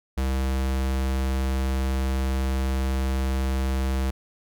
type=tone; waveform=square; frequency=66 Hz; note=C2; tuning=16 cents sharp; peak=-23 dBFS; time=0.17-4.11 s; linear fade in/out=10 ms; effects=none